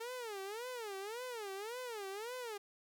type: tone with vibrato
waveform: sawtooth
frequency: 442.1 Hz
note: A4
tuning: 8 cents sharp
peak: -38 dBFS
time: 0-2.58 s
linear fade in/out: 10 ms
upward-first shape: sine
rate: 1.8 Hz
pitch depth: 240 cents each way
effects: none